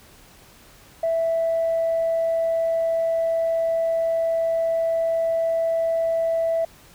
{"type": "tone", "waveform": "sine", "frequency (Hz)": 659.3, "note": "E5", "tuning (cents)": 0, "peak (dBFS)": -18, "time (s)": [1.03, 6.65], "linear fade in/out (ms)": 5, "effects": ["tanh soft clip ceiling -15 dBFS", "pink hiss -50 dBFS RMS until 6.94 s"]}